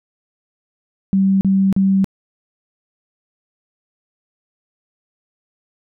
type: tone bursts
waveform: sine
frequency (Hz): 193.3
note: G3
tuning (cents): -24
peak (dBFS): -11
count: 3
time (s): 1.13-2.044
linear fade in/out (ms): 0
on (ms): 280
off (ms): 37
effects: none